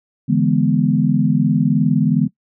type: chord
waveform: sine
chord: E dominant seventh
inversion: third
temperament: equal with one note detuned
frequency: 145.31 / 164.81 / 207.7 / 246.9 Hz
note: D3 / E3 / G#3 / B3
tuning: -18 / 0 / 0 / 0 cents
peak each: -18 dBFS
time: 0.28-2.28 s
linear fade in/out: 20 ms
effects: noise-tail reverb RT60 0.1 s tail -20 dB re dry